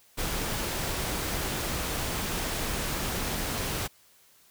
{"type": "noise", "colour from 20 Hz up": "pink", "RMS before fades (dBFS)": -31, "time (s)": [0.17, 3.88], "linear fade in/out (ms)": 20, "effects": ["white hiss -60 dBFS RMS until 4.5 s"]}